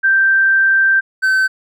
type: tone pair in turn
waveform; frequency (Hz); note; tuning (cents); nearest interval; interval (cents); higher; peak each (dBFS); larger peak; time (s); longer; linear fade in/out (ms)
sine / triangle; 1568 / 1535.7; G6 / G6; 0 / -36; unison; 36; first; -9; neither; 0.03-1.01 / 1.22-1.48; first; 20
effects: none

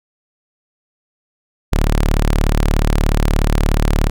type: tone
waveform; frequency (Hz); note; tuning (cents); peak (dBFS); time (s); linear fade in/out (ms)
sawtooth; 36.82; D1; +5; -8; 1.72-4.1; 10
effects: none

